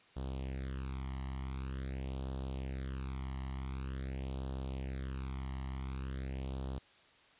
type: tone with flanger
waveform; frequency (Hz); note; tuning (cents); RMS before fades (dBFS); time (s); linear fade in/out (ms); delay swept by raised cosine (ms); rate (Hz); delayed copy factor
sawtooth; 66.1; C2; +18; -40; 0.16-6.79; 10; 0.23 to 1; 0.46; +0.85
effects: white hiss -63 dBFS RMS until 7.39 s + resampled to 8000 Hz